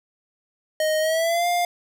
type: tone with pitch glide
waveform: square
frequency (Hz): 622.3 to 702.6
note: D#5 to F5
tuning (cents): 0 to +10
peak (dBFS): -20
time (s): 0.8-1.65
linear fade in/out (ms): 2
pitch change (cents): +210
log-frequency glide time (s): 1-1.47
effects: none